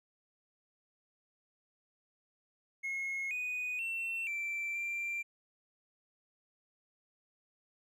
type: tone with pitch steps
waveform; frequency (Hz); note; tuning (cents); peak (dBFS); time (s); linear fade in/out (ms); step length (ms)
triangle; 2166 / 2484 / 2701 / 2342 / 2364; C#7 / D#7 / E7 / D7 / D7; -41 / -3 / +42 / -5 / +11; -32; 2.83-5.23; 20; 480
effects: tanh soft clip ceiling -29 dBFS